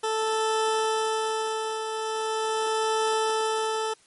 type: tone with tremolo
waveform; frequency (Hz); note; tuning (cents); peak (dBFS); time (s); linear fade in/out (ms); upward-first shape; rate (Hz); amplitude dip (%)
20% pulse; 439.7; A4; -1; -17; 0.03-3.94; 10; triangle; 0.41; 55
effects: white hiss -59 dBFS RMS until 4.06 s + MP3 48 kbps